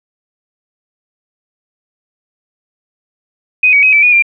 sine tone with pitch steps, 2502 / 2263 / 2532 / 2317 / 2458 / 2381 Hz, D#7 / C#7 / D#7 / D7 / D#7 / D7, +9 / +35 / +30 / -24 / -22 / +23 cents, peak -5 dBFS, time 3.63-4.224 s, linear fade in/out 5 ms, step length 99 ms, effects none

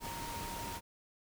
sine tone in noise, 932.3 Hz, A#5, in tune, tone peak -43 dBFS, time 0-0.81 s, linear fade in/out 50 ms, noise pink, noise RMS -43 dBFS, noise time 0-0.81 s, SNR -3 dB, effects none

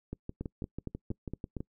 two click trains, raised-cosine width 3 ms, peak -23 / -24 dBFS, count 6 / 10, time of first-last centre 0.41-1.567 / 0.13-1.605 s, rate 4.32 / 6.1 Hz, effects noise-tail reverb RT60 0.1 s tail -25 dB re dry

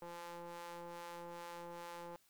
sawtooth ring-modulated tone, 171.7 Hz, F3, 29 cents flat, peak -40 dBFS, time 0.02-2.16 s, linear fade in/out 0 ms, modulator 688 Hz, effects white hiss -72 dBFS RMS until 2.29 s

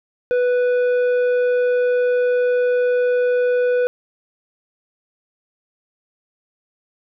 sine tone with tanh clipping, 493.9 Hz, B4, in tune, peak -16 dBFS, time 0.31-3.87 s, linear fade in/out 0 ms, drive 8 dB, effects none

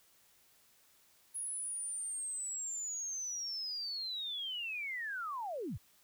sine linear sweep, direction down, 10548 to 55 Hz, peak -37 dBFS, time 1.34-5.78 s, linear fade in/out 20 ms, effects white hiss -67 dBFS RMS until 6.03 s

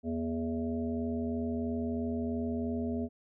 harmonic tone with a mistuned harmonic, 83 Hz, E2, 12 cents sharp, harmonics 1 / 3 / 5 / 7 / 8, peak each -39 / -32 / -39 / -46 / -43 dBFS, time 0.03-3.09 s, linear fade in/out 50 ms, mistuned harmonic 3, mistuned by -51 cents, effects none

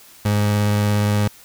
30% pulse tone with vibrato, 103.83 Hz, G#2, in tune, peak -13 dBFS, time 0.25-1.28 s, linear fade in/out 5 ms, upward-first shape sine, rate 17 Hz, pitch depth 10 cents each way, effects white hiss -46 dBFS RMS until 1.44 s

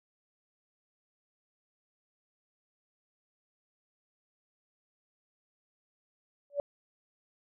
sine tone with exponential growth, 573 Hz, D5, 43 cents flat, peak -23 dBFS, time 6.5-6.6 s, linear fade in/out 1 ms, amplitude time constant 20 ms, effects none

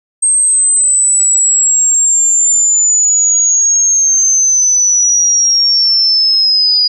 sine linear sweep, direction down, 8400 to 4890 Hz, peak -7 dBFS, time 0.22-6.88 s, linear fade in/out 10 ms, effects none

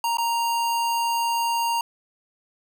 square tone with dropouts, 932.3 Hz, A#5, in tune, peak -22 dBFS, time 0.04-1.81 s, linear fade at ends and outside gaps 2 ms, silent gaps 0.171-0.183 s, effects none

